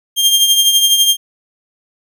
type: tone with tremolo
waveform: sawtooth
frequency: 3200 Hz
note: G7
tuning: 35 cents sharp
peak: -3 dBFS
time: 0.16-1.17 s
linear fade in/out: 50 ms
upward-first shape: triangle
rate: 12 Hz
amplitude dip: 60%
effects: none